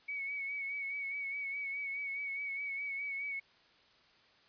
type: tone with vibrato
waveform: sine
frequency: 2238 Hz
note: C#7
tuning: 16 cents sharp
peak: -36 dBFS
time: 0.08-3.4 s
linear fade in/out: 10 ms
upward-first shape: sine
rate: 4.8 Hz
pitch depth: 39 cents each way
effects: white hiss -65 dBFS RMS until 4.48 s + resampled to 11025 Hz